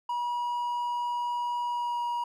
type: tone with pitch glide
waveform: triangle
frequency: 964 to 956.8 Hz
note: B5 to A#5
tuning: -42 to +45 cents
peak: -26 dBFS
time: 0.09-2.24 s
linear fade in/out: 5 ms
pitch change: -13 cents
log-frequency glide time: 1.67-2.02 s
effects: none